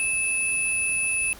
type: tone pair together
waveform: sine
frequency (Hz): 2613 / 9992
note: E7 / D#9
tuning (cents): -16 / +6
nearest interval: octave + major seventh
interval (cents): 2322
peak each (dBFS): -23 / -26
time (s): 0-1.33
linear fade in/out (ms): 0
effects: tanh soft clip ceiling -14 dBFS + pink hiss -45 dBFS RMS until 1.39 s